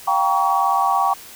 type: chord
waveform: sine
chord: G half-diminished seventh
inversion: third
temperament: just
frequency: 705.6 / 784 / 940.8 / 1128.9 Hz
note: F5 / G5 / Bb5 / Db6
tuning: +18 / 0 / +16 / +31 cents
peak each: -25 / -19 / -22 / -19 dBFS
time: 0.07-1.14 s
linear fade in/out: 10 ms
effects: white hiss -40 dBFS RMS until 1.35 s